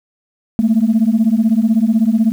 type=beating tone pair; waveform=sine; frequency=214.8 / 230.8 Hz; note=A3 / A#3; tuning=-41 / -17 cents; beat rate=16 Hz; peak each=-12 dBFS; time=0.59-2.32 s; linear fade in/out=0 ms; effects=tanh soft clip ceiling -5 dBFS + 7-bit

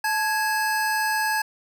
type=tone pair together; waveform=square; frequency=870 / 1659.5 Hz; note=A5 / G#6; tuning=-20 / -2 cents; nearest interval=major seventh; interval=1118 cents; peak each=-25 dBFS; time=0.04-1.42 s; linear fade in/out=5 ms; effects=none

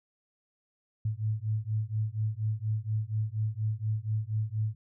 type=beating tone pair; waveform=sine; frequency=106.4 / 110.6 Hz; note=G#2 / A2; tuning=+42 / +9 cents; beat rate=4.2 Hz; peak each=-31 dBFS; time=1.05-4.75 s; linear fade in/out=5 ms; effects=none

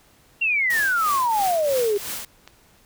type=exponential sweep; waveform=sine; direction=down; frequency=2794 to 395 Hz; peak=-18 dBFS; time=0.41-1.98 s; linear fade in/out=10 ms
type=noise with tremolo; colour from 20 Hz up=white; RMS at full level=-29 dBFS; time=0.7-2.25 s; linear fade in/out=2 ms; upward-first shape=triangle; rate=3 Hz; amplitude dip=75%
type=clicks; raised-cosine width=0.2 ms; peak=-23 dBFS; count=2; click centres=1.962 / 2.476 s
effects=pink hiss -56 dBFS RMS until 2.85 s

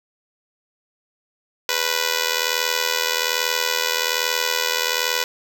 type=tone with amplitude modulation; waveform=5% pulse; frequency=493.9 Hz; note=B4; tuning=in tune; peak=-4 dBFS; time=1.69-5.24 s; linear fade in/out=2 ms; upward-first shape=sine; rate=81.2 Hz; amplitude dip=85%; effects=none

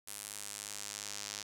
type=tone with band-pass filter sweep; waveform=sawtooth; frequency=102.8 Hz; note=G#2; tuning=17 cents flat; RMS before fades=-44 dBFS; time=0.07-1.43 s; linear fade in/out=10 ms; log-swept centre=10000 to 5900 Hz; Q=1.6; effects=none

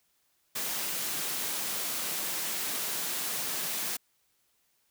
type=high-pass noise; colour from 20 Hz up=white; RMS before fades=-33 dBFS; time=0.55-3.97 s; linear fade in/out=10 ms; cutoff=130 Hz; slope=48 dB/octave; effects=white hiss -72 dBFS RMS until 4.9 s

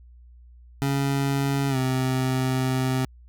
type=tone with pitch glide; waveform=25% pulse; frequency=138.59 to 130.06 Hz; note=C#3 to C3; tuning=0 to -10 cents; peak=-18 dBFS; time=0.82-3.05 s; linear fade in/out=0 ms; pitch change=-110 cents; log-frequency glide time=1.69-1.77 s; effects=added 60 Hz sine -46 dBFS peak until 3.28 s

